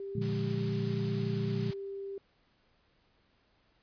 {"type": "tone", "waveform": "sine", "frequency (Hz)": 394.1, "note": "G4", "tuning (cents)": 9, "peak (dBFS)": -37, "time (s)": [0, 2.18], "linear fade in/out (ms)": 2}
{"type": "chord", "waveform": "sine", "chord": "Bb dominant seventh", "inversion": "none", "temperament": "equal", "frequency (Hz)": [116.54, 146.83, 174.61, 207.7], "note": ["Bb2", "D3", "F3", "Ab3"], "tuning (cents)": [0, 0, 0, 0], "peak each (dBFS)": [-34, -36, -38, -36], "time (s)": [0.15, 1.71], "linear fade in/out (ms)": 5}
{"type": "noise", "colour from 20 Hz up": "white", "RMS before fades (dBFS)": -45, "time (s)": [0.21, 1.74], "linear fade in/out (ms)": 10}
{"effects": ["pink hiss -70 dBFS RMS until 3.82 s", "resampled to 11025 Hz"]}